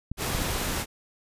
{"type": "clicks", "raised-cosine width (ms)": 5, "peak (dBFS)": -19, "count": 3, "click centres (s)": [0.116, 0.35, 0.419]}
{"type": "noise", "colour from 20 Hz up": "pink", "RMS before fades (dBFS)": -29, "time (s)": [0.17, 0.86], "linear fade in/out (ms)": 50}
{"effects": ["resampled to 32000 Hz"]}